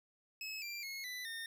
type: tone with pitch steps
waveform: 25% pulse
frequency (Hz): 2582 / 2368 / 2171 / 1991 / 1825.7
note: E7 / D7 / C#7 / B6 / A#6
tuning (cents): -37 / +14 / -37 / +14 / -37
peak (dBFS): -38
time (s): 0.41-1.46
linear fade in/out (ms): 2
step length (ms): 210
effects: none